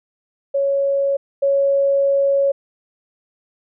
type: tone pair in turn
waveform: sine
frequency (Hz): 555 / 555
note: C#5 / C#5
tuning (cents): +2 / +2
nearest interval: unison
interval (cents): 0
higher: neither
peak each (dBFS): -15 / -13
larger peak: second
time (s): 0.54-1.17 / 1.42-2.52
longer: second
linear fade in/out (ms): 10
effects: none